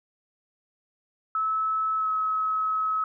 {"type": "tone with pitch glide", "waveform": "sine", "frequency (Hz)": [1300, 1284.3], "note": ["E6", "E6"], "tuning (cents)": [-24, -46], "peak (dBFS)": -23, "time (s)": [1.35, 3.04], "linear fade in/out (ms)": 2, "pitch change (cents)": -22, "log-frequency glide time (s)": [1.97, 2.09], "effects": []}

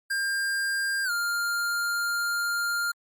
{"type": "tone with pitch glide", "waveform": "square", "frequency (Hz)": [1600, 1400.9], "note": ["G6", "F6"], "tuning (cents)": [35, 5], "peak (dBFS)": -26, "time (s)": [0.1, 2.92], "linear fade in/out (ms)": 10, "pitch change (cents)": -230, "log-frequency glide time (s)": [1.04, 1.11], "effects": ["Opus 32 kbps"]}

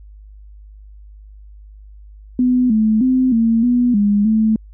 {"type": "tone with pitch steps", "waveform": "sine", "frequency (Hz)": [250.5, 217.5, 257.4, 227.6, 244.5, 204.7, 219], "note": ["B3", "A3", "C4", "A#3", "B3", "G#3", "A3"], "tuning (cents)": [25, -20, -28, -41, -17, -25, -8], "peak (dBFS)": -11, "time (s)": [2.39, 4.56], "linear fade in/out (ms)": 2, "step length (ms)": 310, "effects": ["added 51 Hz sine -37 dBFS peak until 4.73 s"]}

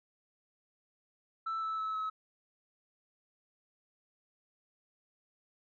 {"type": "tone with pitch steps", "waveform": "sine", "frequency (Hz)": [1324, 1311.8, 1299.8, 1287.8], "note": ["E6", "E6", "E6", "E6"], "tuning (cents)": [7, -9, -25, -41], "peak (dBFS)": -31, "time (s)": [1.46, 2.1], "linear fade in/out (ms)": 10, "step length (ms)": 160, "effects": ["tanh soft clip ceiling -31 dBFS"]}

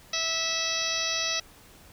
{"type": "harmonic tone", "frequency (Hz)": 653, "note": "E5", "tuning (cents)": -17, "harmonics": [1, 2, 3, 4, 5, 6, 7, 8, 9], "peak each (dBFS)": [-38, -38, -36, -34, -37, -32, -37, -33, -34], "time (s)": [0.13, 1.4], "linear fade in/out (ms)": 5, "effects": ["pink hiss -53 dBFS RMS until 1.92 s"]}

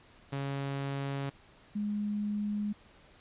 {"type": "tone pair in turn", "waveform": ["sawtooth", "sine"], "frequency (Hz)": [138.59, 207.7], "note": ["C#3", "G#3"], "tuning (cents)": [0, 0], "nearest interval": "perfect fifth", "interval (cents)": 700, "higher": "second", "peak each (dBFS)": [-29, -30], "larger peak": "first", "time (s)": [[0.32, 1.3], [1.75, 2.73]], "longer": "neither", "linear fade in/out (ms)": 10, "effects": ["pink hiss -59 dBFS RMS until 3.2 s", "resampled to 8000 Hz"]}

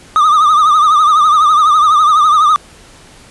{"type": "tone with vibrato", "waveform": "triangle", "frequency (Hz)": 1223, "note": "D#6", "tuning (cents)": -30, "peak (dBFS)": -4, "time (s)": [0.16, 2.56], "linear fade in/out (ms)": 0, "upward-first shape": "triangle", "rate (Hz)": 12, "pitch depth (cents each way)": 99, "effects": ["pink hiss -40 dBFS RMS until 3.3 s", "resampled to 24000 Hz"]}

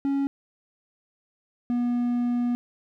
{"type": "tone pair in turn", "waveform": "triangle", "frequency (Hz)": [277.2, 242.1], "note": ["C#4", "B3"], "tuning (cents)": [0, -34], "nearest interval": "major second", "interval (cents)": 234, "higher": "first", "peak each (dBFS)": -20, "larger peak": "neither", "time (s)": [[0.05, 0.27], [1.7, 2.55]], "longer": "second", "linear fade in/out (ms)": 0, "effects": []}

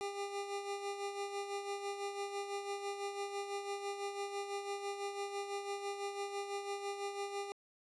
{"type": "tone with tremolo", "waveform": "25% pulse", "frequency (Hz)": 401.3, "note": "G4", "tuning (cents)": 41, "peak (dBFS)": -33, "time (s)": [0.01, 7.52], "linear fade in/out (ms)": 0, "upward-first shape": "sine", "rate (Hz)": 6, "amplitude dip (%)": 55, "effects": ["resampled to 22050 Hz"]}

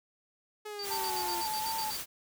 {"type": "exponential sweep", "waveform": "sawtooth", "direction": "down", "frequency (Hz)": [426.5, 341.6], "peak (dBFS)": -35, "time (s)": [0.65, 1.42], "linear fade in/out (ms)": 10}
{"type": "tone bursts", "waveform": "sine", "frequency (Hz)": 4627, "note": "D8", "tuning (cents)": -27, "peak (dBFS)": -37, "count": 10, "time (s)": [0.79, 1.968], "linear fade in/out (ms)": 2, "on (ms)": 62, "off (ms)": 62}
{"type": "noise", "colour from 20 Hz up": "white", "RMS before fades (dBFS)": -38, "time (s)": [0.82, 2.06], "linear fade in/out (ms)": 50}
{"type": "tone with vibrato", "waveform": "sine", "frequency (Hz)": 880, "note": "A5", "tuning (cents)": 0, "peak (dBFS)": -33, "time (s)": [0.9, 1.91], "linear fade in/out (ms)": 10, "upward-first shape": "square", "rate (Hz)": 2.7, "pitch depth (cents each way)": 29}
{"effects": []}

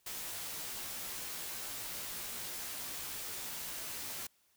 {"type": "noise with comb filter", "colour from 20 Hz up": "white", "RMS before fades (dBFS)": -42, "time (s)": [0.06, 4.27], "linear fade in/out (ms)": 5, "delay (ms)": 15, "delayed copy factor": -0.65, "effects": ["white hiss -72 dBFS RMS until 4.56 s"]}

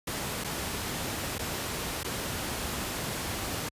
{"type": "noise with dropouts", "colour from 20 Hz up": "pink", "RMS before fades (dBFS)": -33, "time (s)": [0.07, 3.69], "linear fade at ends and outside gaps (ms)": 5, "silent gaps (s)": [[0.439, 0.444], [1.383, 1.391], [2.033, 2.044]], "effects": ["high-pass 60 Hz 12 dB/octave", "resampled to 32000 Hz"]}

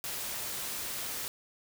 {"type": "noise", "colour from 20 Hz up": "white", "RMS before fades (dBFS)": -37, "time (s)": [0.04, 1.28], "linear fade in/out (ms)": 0, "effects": []}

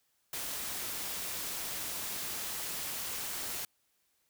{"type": "noise", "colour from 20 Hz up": "white", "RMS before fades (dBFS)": -38, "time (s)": [0.33, 3.65], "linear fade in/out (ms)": 2, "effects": ["white hiss -75 dBFS RMS until 4.29 s"]}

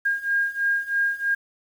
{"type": "beating tone pair", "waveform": "sine", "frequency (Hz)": [1617, 1620.1], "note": ["G#6", "G#6"], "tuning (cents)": [-47, -43], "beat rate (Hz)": 3.1, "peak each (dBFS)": [-25, -23], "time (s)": [0.05, 1.35], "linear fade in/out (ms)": 10, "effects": ["8-bit"]}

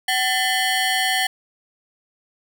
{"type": "ring-modulated tone", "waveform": "20% pulse", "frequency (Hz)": 1269, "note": "D#6", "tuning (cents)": 34, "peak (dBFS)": -10, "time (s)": [0.08, 1.27], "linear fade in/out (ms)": 5, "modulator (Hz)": 511, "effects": []}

